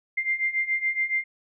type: beating tone pair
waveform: sine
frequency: 2093 / 2100.1 Hz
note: C7 / C7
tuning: 0 / +6 cents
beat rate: 7.1 Hz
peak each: -28 / -25 dBFS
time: 0.17-1.24 s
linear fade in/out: 10 ms
effects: none